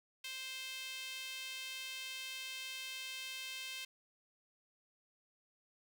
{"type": "tone with high-pass filter", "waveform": "sawtooth", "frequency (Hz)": 523.3, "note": "C5", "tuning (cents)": 0, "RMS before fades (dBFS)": -45, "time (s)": [0.24, 3.85], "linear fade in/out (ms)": 5, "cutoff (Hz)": 2800, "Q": 2.4, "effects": []}